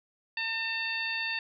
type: harmonic tone with a mistuned harmonic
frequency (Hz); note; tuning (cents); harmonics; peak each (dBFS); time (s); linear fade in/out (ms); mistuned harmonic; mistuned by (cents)
905; A5; +48; 1 / 2 / 3 / 4 / 5; -43 / -34 / -33 / -40 / -39; 0.37-1.39; 2; 3; -19
effects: none